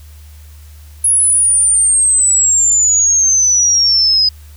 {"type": "exponential sweep", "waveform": "sine", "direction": "down", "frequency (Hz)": [10548, 4993], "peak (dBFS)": -8, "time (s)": [1.04, 4.29], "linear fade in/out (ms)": 5, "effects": ["added 75 Hz sine -34 dBFS peak until 4.56 s", "white hiss -47 dBFS RMS until 4.56 s"]}